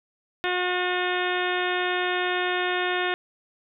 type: harmonic tone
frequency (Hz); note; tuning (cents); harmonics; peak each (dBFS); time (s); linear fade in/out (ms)
360.9; F#4; -43; 1 / 2 / 3 / 4 / 5 / 6 / 7 / 8 / 9 / 10; -28 / -30 / -34 / -31 / -30 / -36 / -35 / -37 / -39 / -36; 0.44-3.14; 0
effects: none